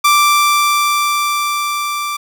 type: tone with level ramp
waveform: sawtooth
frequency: 1174.7 Hz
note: D6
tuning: in tune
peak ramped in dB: -4 to -15 dBFS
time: 0.04-2.17 s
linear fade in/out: 10 ms
effects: none